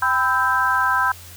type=harmonic tone with a mistuned harmonic; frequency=261.6 Hz; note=C4; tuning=in tune; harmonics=3 / 4 / 5 / 6; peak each=-27 / -20 / -22 / -20 dBFS; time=0.02-1.12 s; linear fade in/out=5 ms; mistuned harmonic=4; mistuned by=-69 cents; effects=added 88 Hz sine -42 dBFS peak until 1.36 s + white hiss -42 dBFS RMS until 1.36 s